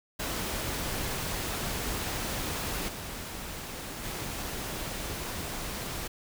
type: noise with level steps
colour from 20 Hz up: pink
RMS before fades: -33 / -39 / -36 dBFS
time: 0.19-6.08 s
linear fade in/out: 10 ms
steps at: 2.88 / 4.03 s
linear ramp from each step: 10 ms
effects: none